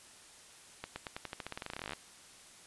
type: accelerating click train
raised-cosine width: 0.3 ms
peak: -23 dBFS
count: 24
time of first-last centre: 0.84-1.934 s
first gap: 120 ms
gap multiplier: 0.9
effects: white hiss -56 dBFS RMS until 2.66 s + resampled to 24000 Hz